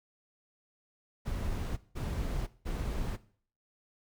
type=noise bursts; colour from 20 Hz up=brown; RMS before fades=-34 dBFS; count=3; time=1.25-3.17 s; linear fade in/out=20 ms; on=520 ms; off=180 ms; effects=noise-tail reverb RT60 0.5 s tail -18 dB re dry